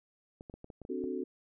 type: clicks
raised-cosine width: 2 ms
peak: -33 dBFS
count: 8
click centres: 0.409 / 0.498 / 0.54 / 0.644 / 0.702 / 0.817 / 0.851 / 1.04 s
type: chord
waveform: sine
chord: D dominant seventh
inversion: third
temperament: equal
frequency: 261.6 / 293.7 / 370 / 440 Hz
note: C4 / D4 / F#4 / A4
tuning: 0 / 0 / 0 / 0 cents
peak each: -38 / -41 / -37 / -41 dBFS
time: 0.89-1.24 s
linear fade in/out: 10 ms
effects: none